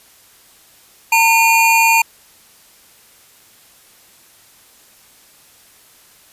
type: tone pair together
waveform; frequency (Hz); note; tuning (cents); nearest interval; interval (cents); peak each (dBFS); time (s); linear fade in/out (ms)
square; 909 / 2427; A#5 / D#7; -44 / -44; octave + perfect fourth; 1700; -13; 1.12-2.02; 5
effects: white hiss -48 dBFS RMS until 6.32 s + resampled to 32000 Hz